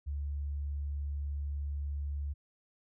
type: tone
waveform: sine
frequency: 71.7 Hz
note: D2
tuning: 41 cents flat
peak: -33 dBFS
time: 0.06-2.34 s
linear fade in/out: 20 ms
effects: none